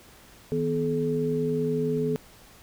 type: tone cluster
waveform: sine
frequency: 157.4 / 247.8 / 428.8 Hz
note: D#3 / B3 / A4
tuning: +20 / +6 / -45 cents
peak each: -29 / -29 / -26 dBFS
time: 0.52-2.16 s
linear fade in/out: 0 ms
effects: pink hiss -52 dBFS RMS until 2.62 s